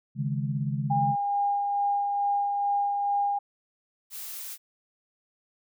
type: chord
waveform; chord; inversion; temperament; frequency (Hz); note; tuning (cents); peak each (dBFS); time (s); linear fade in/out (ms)
sine; C# suspended second; none; equal; 138.59 / 155.56 / 207.7; C#3 / D#3 / G#3; 0 / 0 / 0; -28 / -32 / -33; 0.15-1.16; 50
type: tone with tremolo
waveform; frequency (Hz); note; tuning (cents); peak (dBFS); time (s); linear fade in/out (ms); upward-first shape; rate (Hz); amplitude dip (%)
sine; 809; G#5; -46; -22; 0.9-3.39; 10; sine; 2.3; 30
type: noise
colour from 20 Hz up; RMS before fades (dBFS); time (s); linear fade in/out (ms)
blue; -38; 4.1-4.58; 50
effects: none